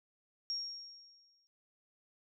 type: tone with exponential decay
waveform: sine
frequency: 5570 Hz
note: F8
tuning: 5 cents flat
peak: -33 dBFS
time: 0.5-1.47 s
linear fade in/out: 0 ms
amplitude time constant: 210 ms
effects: none